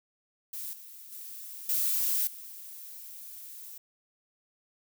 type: noise with level steps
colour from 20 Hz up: violet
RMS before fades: -38 / -48 / -43 / -28 / -45 dBFS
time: 0.53-3.78 s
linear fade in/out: 5 ms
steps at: 0.73 / 1.12 / 1.69 / 2.27 s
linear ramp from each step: 2 ms
effects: none